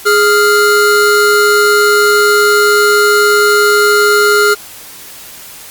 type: tone pair together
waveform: square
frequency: 415.7 / 1396.9 Hz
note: G#4 / F6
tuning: +2 / 0 cents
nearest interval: octave + major sixth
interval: 2098 cents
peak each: -10 dBFS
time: 0.05-4.55 s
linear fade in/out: 20 ms
effects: white hiss -32 dBFS RMS until 5.7 s + Opus 48 kbps